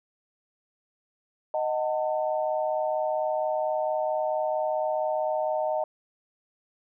sine chord, D# diminished, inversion none, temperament just, 622.3 / 746.7 / 896 Hz, D#5 / F#5 / A5, 0 / +16 / +31 cents, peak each -26 / -31 / -32 dBFS, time 1.54-5.84 s, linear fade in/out 2 ms, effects none

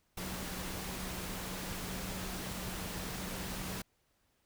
sine tone in noise, 185.1 Hz, F#3, 1 cent sharp, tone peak -45 dBFS, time 0.17-3.82 s, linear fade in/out 5 ms, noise pink, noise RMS -41 dBFS, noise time 0.17-3.82 s, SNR -7 dB, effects pink hiss -75 dBFS RMS until 4.45 s

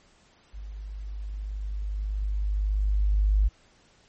sine tone with level ramp, 50.8 Hz, G#1, 38 cents flat, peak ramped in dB -36 to -17 dBFS, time 0.53-3.49 s, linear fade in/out 20 ms, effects pink hiss -60 dBFS RMS until 4.08 s + MP3 32 kbps

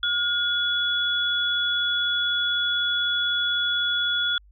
sine tone pair together, 1428 / 3396 Hz, F6 / G#7, +38 / +38 cents, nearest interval octave + minor third, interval 1500 cents, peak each -25 / -23 dBFS, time 0.03-4.38 s, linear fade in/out 2 ms, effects added 50 Hz sine -50 dBFS peak until 4.51 s

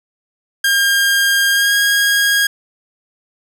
sawtooth tone with pitch glide, 1610 to 1635.3 Hz, G6 to G#6, +46 to -27 cents, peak -8 dBFS, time 0.64-2.47 s, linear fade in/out 5 ms, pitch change +27 cents, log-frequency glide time 1.51-1.74 s, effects none

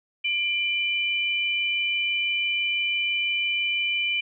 sine tone pair together, 2374 / 3000 Hz, D7 / F#7, +18 / +23 cents, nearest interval major third, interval 405 cents, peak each -24 / -27 dBFS, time 0.24-4.21 s, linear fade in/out 10 ms, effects none

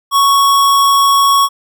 square tone, 1111 Hz, C#6, 4 cents sharp, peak -8 dBFS, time 0.11-1.49 s, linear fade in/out 50 ms, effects none

